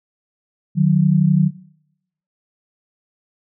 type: tone pair together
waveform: sine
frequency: 152.47 / 184.4 Hz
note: D#3 / F#3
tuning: -35 / -6 cents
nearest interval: minor third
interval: 329 cents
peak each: -14 dBFS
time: 0.75-1.51 s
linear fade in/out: 50 ms
effects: noise-tail reverb RT60 0.8 s tail -22 dB re dry